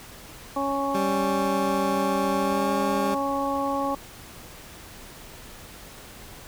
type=harmonic tone; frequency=277.2 Hz; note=C#4; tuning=in tune; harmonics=1 / 2 / 3 / 4; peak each=-29 / -29 / -29 / -29 dBFS; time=0.56-3.95 s; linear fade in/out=5 ms
type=tone with pitch glide; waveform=20% pulse; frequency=196 to 199.89 Hz; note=G3 to G3; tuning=0 to +34 cents; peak=-21 dBFS; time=0.94-3.15 s; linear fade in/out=10 ms; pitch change=+34 cents; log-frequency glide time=2.38-2.69 s
effects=pink hiss -44 dBFS RMS until 6.47 s